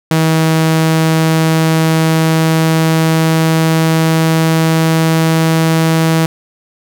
sawtooth tone with pitch glide, 160.3 to 161.88 Hz, E3 to E3, -48 to -31 cents, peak -5 dBFS, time 0.11-6.26 s, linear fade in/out 2 ms, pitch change +17 cents, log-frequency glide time 0.65-5.82 s, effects none

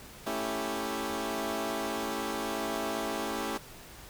15% pulse chord, A dominant seventh, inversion none, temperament equal, 220 / 277.2 / 329.6 / 392 Hz, A3 / C#4 / E4 / G4, 0 / 0 / 0 / 0 cents, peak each -31 dBFS, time 0.26-3.58 s, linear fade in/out 10 ms, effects pink hiss -49 dBFS RMS until 4.09 s

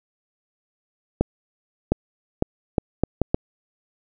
accelerating click train, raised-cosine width 2 ms, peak -4 dBFS, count 7, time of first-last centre 1.21-3.345 s, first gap 710 ms, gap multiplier 0.71, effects none

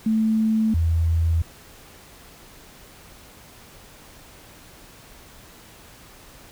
sine tone pair in turn, 220 / 82.41 Hz, A3 / E2, 0 / 0 cents, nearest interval octave + perfect fourth, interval 1700 cents, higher first, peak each -17 dBFS, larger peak neither, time 0.06-0.74 / 0.74-1.42 s, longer neither, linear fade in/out 5 ms, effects pink hiss -47 dBFS RMS until 6.51 s

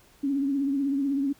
sine tone with vibrato, 277.2 Hz, C#4, in tune, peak -23 dBFS, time 0.23-1.33 s, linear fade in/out 10 ms, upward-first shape triangle, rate 16 Hz, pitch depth 72 cents each way, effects pink hiss -58 dBFS RMS until 1.39 s

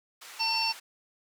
pink band-pass noise, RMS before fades -47 dBFS, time 0.21-0.8 s, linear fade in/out 10 ms, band 1100 to 12000 Hz, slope 12 dB/octave
harmonic tone, 902 Hz, A5, 43 cents sharp, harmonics 1 / 3 / 5 / 6, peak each -31 / -31 / -31 / -31 dBFS, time 0.39-0.73 s, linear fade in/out 20 ms
effects none

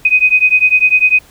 sine beating tone pair, 2500 / 2510 Hz, D#7 / D#7, +8 / +15 cents, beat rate 10 Hz, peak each -10 dBFS, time 0.05-1.19 s, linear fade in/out 5 ms, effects pink hiss -44 dBFS RMS until 1.3 s

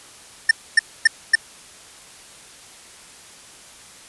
square tone bursts, 1800 Hz, A6, 39 cents sharp, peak -9 dBFS, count 4, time 0.49-1.354 s, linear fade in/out 5 ms, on 21 ms, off 260 ms, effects white hiss -44 dBFS RMS until 4.08 s + resampled to 24000 Hz

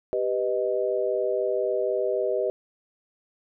sine chord, G augmented, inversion none, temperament equal with one note detuned, 392 / 495.9 / 622.3 Hz, G4 / B4 / D#5, 0 / +7 / 0 cents, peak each -27 dBFS, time 0.13-2.5 s, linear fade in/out 0 ms, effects none

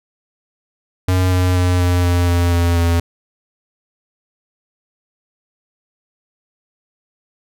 square tone with pitch steps, 92.1 / 91.04 / 90 / 88.96 / 87.94 / 86.93 / 85.93 / 84.95 Hz, F#2 / F#2 / F#2 / F2 / F2 / F2 / F2 / F2, -7 / -28 / -47 / +32 / +13 / -7 / -28 / -47 cents, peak -13 dBFS, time 1.08-3 s, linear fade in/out 5 ms, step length 240 ms, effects none

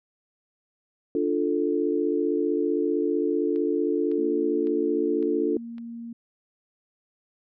sine chord, D minor, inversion none, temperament equal, 293.7 / 349.2 / 440 Hz, D4 / F4 / A4, 0 / 0 / 0 cents, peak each -26 dBFS, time 1.15-5.57 s, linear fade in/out 2 ms
click train, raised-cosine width 0.3 ms, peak -34 dBFS, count 5, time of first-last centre 3.56-5.782 s, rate 1.8 Hz
sine tone, 233.1 Hz, A#3, in tune, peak -34 dBFS, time 4.18-6.13 s, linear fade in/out 5 ms
effects none

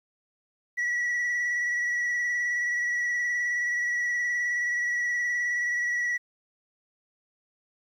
sine tone with vibrato, 1938 Hz, B6, 33 cents flat, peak -22 dBFS, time 0.77-6.18 s, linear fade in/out 20 ms, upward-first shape triangle, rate 19 Hz, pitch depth 32 cents each way, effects tanh soft clip ceiling -24 dBFS + 10-bit

